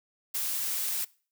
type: noise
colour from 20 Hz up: blue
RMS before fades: -31 dBFS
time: 0.34-1.05 s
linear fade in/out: 10 ms
effects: noise-tail reverb RT60 0.4 s tail -22 dB re dry